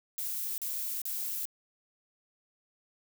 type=noise bursts; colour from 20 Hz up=violet; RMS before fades=-35 dBFS; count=3; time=0.18-1.454 s; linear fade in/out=0 ms; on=400 ms; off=37 ms; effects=none